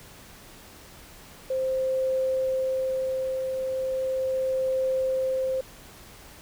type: tone with tremolo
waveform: sine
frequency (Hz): 523.3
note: C5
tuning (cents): 0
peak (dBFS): -22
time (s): 1.5-5.61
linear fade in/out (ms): 5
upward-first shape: triangle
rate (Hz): 0.37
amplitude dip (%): 40
effects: pink hiss -48 dBFS RMS until 6.41 s